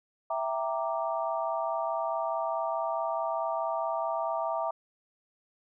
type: chord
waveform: sine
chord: E half-diminished seventh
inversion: none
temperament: equal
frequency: 659.3 / 784 / 932.3 / 1174.7 Hz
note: E5 / G5 / Bb5 / D6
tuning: 0 / 0 / 0 / 0 cents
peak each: -31 / -36 / -34 / -36 dBFS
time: 0.3-4.71 s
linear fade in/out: 5 ms
effects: none